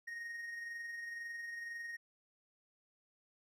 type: tone with amplitude modulation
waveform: triangle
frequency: 1864.7 Hz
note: A#6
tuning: in tune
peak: -39 dBFS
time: 0.07-1.97 s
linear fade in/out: 10 ms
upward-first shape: sine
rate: 22 Hz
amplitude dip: 35%
effects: none